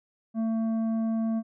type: tone with tanh clipping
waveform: triangle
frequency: 224.2 Hz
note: A3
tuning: 33 cents sharp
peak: -26 dBFS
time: 0.34-1.43 s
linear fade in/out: 50 ms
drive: 12 dB
effects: none